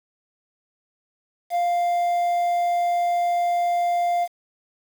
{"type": "tone with quantisation", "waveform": "triangle", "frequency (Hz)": 698.5, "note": "F5", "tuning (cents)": 0, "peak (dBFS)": -17, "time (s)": [1.5, 4.28], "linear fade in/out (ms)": 50, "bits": 7, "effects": []}